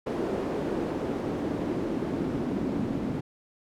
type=noise with band-pass filter sweep; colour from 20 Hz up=pink; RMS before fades=-30 dBFS; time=0.06-3.21 s; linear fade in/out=10 ms; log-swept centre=390 to 240 Hz; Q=1.8; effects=none